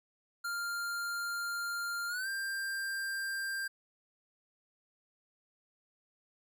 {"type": "tone with pitch glide", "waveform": "square", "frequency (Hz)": [1396.9, 1586.2], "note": ["F6", "G6"], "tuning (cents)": [0, 20], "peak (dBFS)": -35, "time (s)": [0.44, 3.68], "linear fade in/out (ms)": 10, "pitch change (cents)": 220, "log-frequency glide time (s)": [2.08, 2.28], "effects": []}